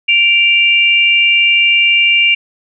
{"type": "tone pair together", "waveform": "sine", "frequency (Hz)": [2346, 2794], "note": ["D7", "F7"], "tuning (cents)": [-2, 0], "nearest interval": "minor third", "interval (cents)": 302, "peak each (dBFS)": -10, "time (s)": [0.08, 2.35], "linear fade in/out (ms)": 10, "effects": []}